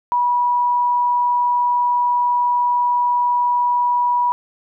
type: tone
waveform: sine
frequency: 973 Hz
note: B5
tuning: 26 cents flat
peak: -14 dBFS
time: 0.12-4.32 s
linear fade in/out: 0 ms
effects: none